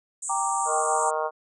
pink band-pass noise, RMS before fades -33 dBFS, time 0.22-1.11 s, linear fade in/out 10 ms, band 7000 to 8900 Hz, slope 96 dB/octave
sine chord, G minor, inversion none, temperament equal, 784 / 932.3 / 1174.7 Hz, G5 / Bb5 / D6, 0 / 0 / 0 cents, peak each -28 dBFS, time 0.29-1.1 s, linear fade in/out 10 ms
harmonic tone, 155.56 Hz, D#3, in tune, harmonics 3 / 4 / 5 / 6 / 7 / 8 / 9, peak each -31 / -29 / -32 / -32 / -31 / -37 / -37 dBFS, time 0.65-1.31 s, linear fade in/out 50 ms
effects none

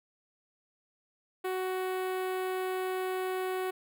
sawtooth tone with notch filter, 372.5 Hz, F#4, 12 cents sharp, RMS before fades -33 dBFS, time 1.44-3.71 s, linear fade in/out 10 ms, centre 5800 Hz, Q 0.57, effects none

